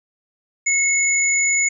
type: tone pair together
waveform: sine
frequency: 2180 / 6914 Hz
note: C#7 / A8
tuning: -29 / -31 cents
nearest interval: octave + minor sixth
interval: 1998 cents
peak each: -18 dBFS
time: 0.66-1.69 s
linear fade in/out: 10 ms
effects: none